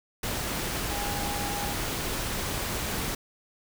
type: tone in noise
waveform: sine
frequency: 816 Hz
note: G#5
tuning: 31 cents flat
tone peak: -35 dBFS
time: 0.9-1.73 s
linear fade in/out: 5 ms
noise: pink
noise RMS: -31 dBFS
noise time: 0.23-3.15 s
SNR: -7 dB
effects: none